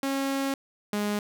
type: tone pair in turn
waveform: sawtooth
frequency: 272.9 / 207.2 Hz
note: C#4 / G#3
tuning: -27 / -4 cents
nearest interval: perfect fourth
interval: 477 cents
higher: first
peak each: -22 dBFS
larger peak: neither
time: 0.03-0.54 / 0.93-1.19 s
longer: first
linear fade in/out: 2 ms
effects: none